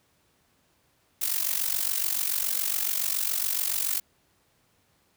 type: noise with amplitude modulation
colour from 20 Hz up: blue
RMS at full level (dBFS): -24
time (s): 1.21-4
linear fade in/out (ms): 10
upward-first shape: sine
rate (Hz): 47.1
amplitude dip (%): 80
effects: pink hiss -67 dBFS RMS until 5.16 s + high-pass 60 Hz 12 dB/octave